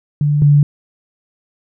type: tone pair in turn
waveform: sine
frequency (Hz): 146.83 / 145.23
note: D3 / D3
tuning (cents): 0 / -19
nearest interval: unison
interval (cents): 19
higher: first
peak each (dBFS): -11 / -6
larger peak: second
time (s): 0.21-0.42 / 0.42-0.63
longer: neither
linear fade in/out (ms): 2
effects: none